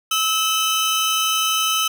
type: tone pair together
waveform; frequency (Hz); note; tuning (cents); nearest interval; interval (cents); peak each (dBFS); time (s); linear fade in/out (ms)
sawtooth; 1300 / 3044; E6 / F#7; -24 / +48; octave + minor third; 1472; -17; 0.11-1.88; 5
effects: none